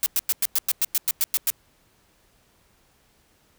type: noise bursts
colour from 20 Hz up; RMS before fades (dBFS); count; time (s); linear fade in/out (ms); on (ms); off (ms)
blue; -21; 12; 0.03-1.502; 0; 31; 100
effects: pink hiss -62 dBFS RMS until 3.58 s